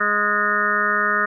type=harmonic tone with a mistuned harmonic; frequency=207.7 Hz; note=G#3; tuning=in tune; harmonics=1 / 2 / 3 / 5 / 6 / 7 / 8 / 9; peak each=-32 / -30 / -31 / -32 / -21 / -22 / -28 / -23 dBFS; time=0-1.26 s; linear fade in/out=10 ms; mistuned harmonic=9; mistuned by=-42 cents; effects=none